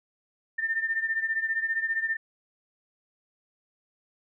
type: beating tone pair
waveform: sine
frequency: 1796 / 1811 Hz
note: A6 / A6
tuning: +35 / +49 cents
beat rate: 15 Hz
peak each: -27 / -31 dBFS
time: 0.58-2.17 s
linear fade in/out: 10 ms
effects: none